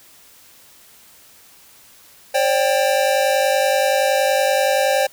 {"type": "chord", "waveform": "square", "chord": "C suspended second", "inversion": "none", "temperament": "equal with one note detuned", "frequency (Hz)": [536.7, 587.3, 784], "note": ["C5", "D5", "G5"], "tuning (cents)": [44, 0, 0], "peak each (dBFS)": [-19, -21, -21], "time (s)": [2.34, 5.07], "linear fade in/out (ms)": 10, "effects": ["white hiss -48 dBFS RMS until 5.12 s"]}